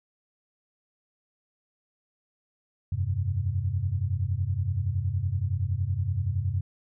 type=chord; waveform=sine; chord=F suspended second; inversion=none; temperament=equal; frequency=87.31 / 98 / 130.81 Hz; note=F2 / G2 / C3; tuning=0 / 0 / 0 cents; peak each=-30 / -27 / -32 dBFS; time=2.92-6.61 s; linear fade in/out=5 ms; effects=none